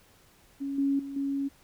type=tone with level steps; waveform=sine; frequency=277.2 Hz; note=C#4; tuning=in tune; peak=-30 / -23 / -35 / -27 dBFS; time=0.6-1.49 s; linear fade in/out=20 ms; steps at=0.78 / 0.99 / 1.16 s; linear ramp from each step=5 ms; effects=pink hiss -60 dBFS RMS until 1.63 s